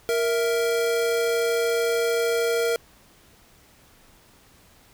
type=tone pair together; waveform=square; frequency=466.2 / 659.3 Hz; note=A#4 / E5; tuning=0 / 0 cents; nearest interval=tritone; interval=600 cents; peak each=-22 / -30 dBFS; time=0.09-2.76 s; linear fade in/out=0 ms; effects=pink hiss -55 dBFS RMS until 4.93 s